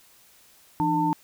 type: tone cluster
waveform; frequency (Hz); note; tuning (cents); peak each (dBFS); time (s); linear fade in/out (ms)
sine; 167 / 301.8 / 896; E3 / D4 / A5; +23 / +47 / +31; -28 / -25 / -23; 0.8-1.13; 0
effects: white hiss -56 dBFS RMS until 1.23 s